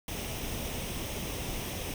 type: noise with comb filter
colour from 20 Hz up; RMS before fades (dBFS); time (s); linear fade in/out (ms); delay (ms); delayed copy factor
pink; -36; 0.08-1.94; 2; 0.34; +0.5
effects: none